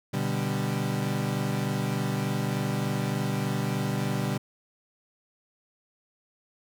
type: chord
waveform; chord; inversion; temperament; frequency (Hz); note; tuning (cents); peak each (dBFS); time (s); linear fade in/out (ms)
35% pulse; G major; first; equal; 123.47 / 146.83 / 196; B2 / D3 / G3; 0 / 0 / 0; -29; 0.13-4.38; 10
effects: none